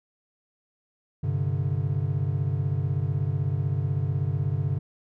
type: chord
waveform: triangle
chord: G suspended fourth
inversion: none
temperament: equal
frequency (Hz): 98 / 130.81 / 146.83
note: G2 / C3 / D3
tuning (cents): 0 / 0 / 0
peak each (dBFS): -26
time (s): 1.23-4.79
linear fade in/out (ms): 10
effects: none